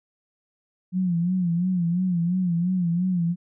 sine tone with vibrato, 177 Hz, F3, 23 cents sharp, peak -20 dBFS, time 0.92-3.36 s, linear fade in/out 50 ms, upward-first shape sine, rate 2.9 Hz, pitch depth 93 cents each way, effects none

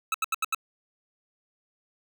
25% pulse tone bursts, 1300 Hz, E6, 24 cents flat, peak -20 dBFS, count 5, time 0.12-0.547 s, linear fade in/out 2 ms, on 23 ms, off 78 ms, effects none

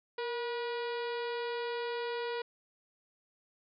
harmonic tone with a mistuned harmonic, 483.5 Hz, B4, 37 cents flat, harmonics 1 / 2 / 3 / 4 / 5 / 6 / 7 / 8 / 9 / 10, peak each -35 / -41 / -45 / -47 / -49 / -51 / -52 / -53 / -54 / -55 dBFS, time 0.18-2.42 s, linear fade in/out 5 ms, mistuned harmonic 1, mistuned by -50 cents, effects none

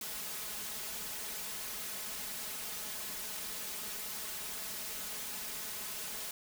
white noise with comb filter, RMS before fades -41 dBFS, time 0.01-6.31 s, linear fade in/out 2 ms, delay 4.7 ms, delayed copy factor +0.75, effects none

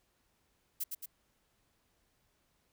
violet noise with echo, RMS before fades -35 dBFS, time 0.8-0.84 s, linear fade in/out 10 ms, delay 110 ms, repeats 2, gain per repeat -4 dB, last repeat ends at 1.06 s, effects pink hiss -75 dBFS RMS until 2.72 s

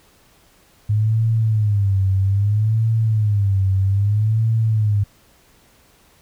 sine tone with vibrato, 103.83 Hz, G#2, in tune, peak -14 dBFS, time 0.89-5.04 s, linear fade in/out 10 ms, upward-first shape sine, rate 0.62 Hz, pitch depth 140 cents each way, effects pink hiss -54 dBFS RMS until 6.21 s

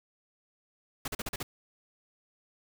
pink noise bursts, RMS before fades -35 dBFS, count 6, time 1.05-1.43 s, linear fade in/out 5 ms, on 30 ms, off 40 ms, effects none

